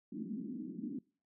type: band-pass noise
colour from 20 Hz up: pink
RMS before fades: -42 dBFS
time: 0.12-0.99 s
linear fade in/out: 5 ms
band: 200 to 300 Hz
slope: 48 dB/octave
effects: noise-tail reverb RT60 0.4 s tail -24 dB re dry